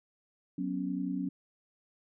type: chord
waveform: sine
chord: F# suspended fourth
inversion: none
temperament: equal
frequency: 185 / 246.9 / 277.2 Hz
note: F#3 / B3 / C#4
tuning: 0 / 0 / 0 cents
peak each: -35 / -38 / -34 dBFS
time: 0.58-1.29 s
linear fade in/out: 5 ms
effects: none